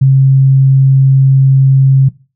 sine tone, 134.5 Hz, C3, 48 cents sharp, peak -3 dBFS, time 0.01-2.09 s, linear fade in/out 10 ms, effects noise-tail reverb RT60 0.3 s tail -18 dB re dry

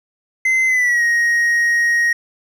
triangle tone with pitch glide, 2061 to 1879.1 Hz, C7 to A#6, -27 to +13 cents, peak -11 dBFS, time 0.45-2.13 s, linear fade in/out 5 ms, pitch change -160 cents, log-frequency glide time 0.67-1.03 s, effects none

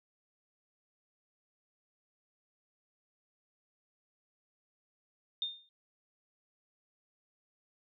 sine tone with exponential decay, 3637 Hz, A#7, 43 cents flat, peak -29 dBFS, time 5.42-5.69 s, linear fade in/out 1 ms, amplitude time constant 57 ms, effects none

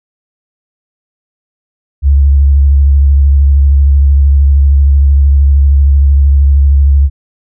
sine tone with vibrato, 69.8 Hz, C#2, 13 cents sharp, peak -3 dBFS, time 2.02-7.1 s, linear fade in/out 50 ms, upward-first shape sine, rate 13 Hz, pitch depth 40 cents each way, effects none

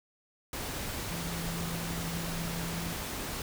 sine tone in noise, 168.2 Hz, E3, 35 cents sharp, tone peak -36 dBFS, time 1.11-2.93 s, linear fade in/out 2 ms, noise pink, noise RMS -37 dBFS, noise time 0.53-3.42 s, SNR -2 dB, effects none

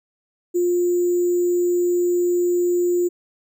sine tone with sample-and-hold, 352.6 Hz, F4, 17 cents sharp, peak -16 dBFS, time 0.54-3.09 s, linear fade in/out 20 ms, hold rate 7350 Hz, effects none

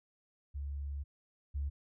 sine tone pair in turn, 70.8 / 70.8 Hz, C#2 / C#2, +37 / +37 cents, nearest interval unison, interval 0 cents, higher neither, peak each -36 / -32 dBFS, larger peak second, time 0.54-1.04 / 1.54-1.7 s, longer first, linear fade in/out 20 ms, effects tanh soft clip ceiling -28 dBFS

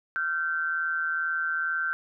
sine tone pair together, 1381 / 1543.2 Hz, F6 / G6, -20 / -28 cents, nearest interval major second, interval 192 cents, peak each -30 / -27 dBFS, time 0.16-1.93 s, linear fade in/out 0 ms, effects none

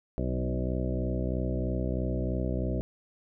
harmonic tone with a mistuned harmonic, 63.1 Hz, B1, 38 cents sharp, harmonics 1 / 2 / 3 / 4 / 5 / 6 / 8 / 9 / 10, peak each -31 / -34 / -36 / -37 / -38 / -39 / -40 / -41 / -41 dBFS, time 0.18-2.81 s, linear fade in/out 0 ms, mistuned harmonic 3, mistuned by -16 cents, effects none

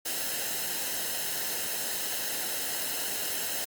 white noise with comb filter, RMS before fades -32 dBFS, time 0.05-3.65 s, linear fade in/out 10 ms, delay 0.86 ms, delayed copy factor -0.6, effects Opus 48 kbps

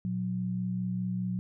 sine tone pair together, 117.9 / 182.83 Hz, A#2 / F#3, +20 / -20 cents, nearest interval minor sixth, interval 760 cents, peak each -35 / -30 dBFS, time 0.05-1.39 s, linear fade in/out 0 ms, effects none

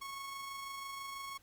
sawtooth tone with amplitude modulation, 1100 Hz, C#6, 14 cents flat, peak -37 dBFS, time 0.01-1.38 s, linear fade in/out 10 ms, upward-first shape sine, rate 26.1 Hz, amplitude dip 30%, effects pink hiss -67 dBFS RMS until 1.42 s

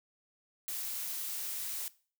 blue noise, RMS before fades -38 dBFS, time 0.68-1.88 s, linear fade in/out 0 ms, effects noise-tail reverb RT60 0.4 s tail -19 dB re dry

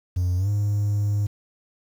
triangle tone with pitch glide, 90.1 to 102.9 Hz, F#2 to G#2, -45 to -16 cents, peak -17 dBFS, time 0.16-1.27 s, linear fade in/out 10 ms, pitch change +229 cents, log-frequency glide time 0.37-0.49 s, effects tanh soft clip ceiling -14 dBFS + 8-bit

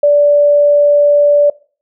sine tone, 582 Hz, D5, 16 cents flat, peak -5 dBFS, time 0.03-1.5 s, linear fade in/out 5 ms, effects noise-tail reverb RT60 0.4 s tail -21 dB re dry

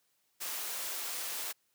white high-pass noise, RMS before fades -38 dBFS, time 0.4-1.53 s, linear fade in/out 20 ms, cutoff 420 Hz, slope 12 dB/octave, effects white hiss -75 dBFS RMS until 1.74 s + high-pass 100 Hz 12 dB/octave

